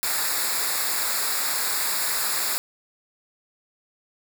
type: noise with comb filter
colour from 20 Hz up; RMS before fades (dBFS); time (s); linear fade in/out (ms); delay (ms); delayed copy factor
white; -25; 0.03-2.58; 0; 0.33; -0.8
effects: none